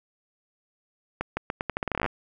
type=accelerating click train; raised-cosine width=0.5 ms; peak=-12 dBFS; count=17; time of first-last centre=1.21-2.062 s; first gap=160 ms; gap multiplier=0.82; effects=none